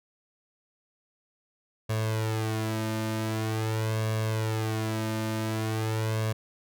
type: tone with flanger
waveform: sawtooth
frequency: 110 Hz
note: A2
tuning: in tune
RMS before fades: -29 dBFS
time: 1.89-6.33 s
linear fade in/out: 10 ms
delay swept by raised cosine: 1.8 to 3.3 ms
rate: 0.45 Hz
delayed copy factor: +0.8
effects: none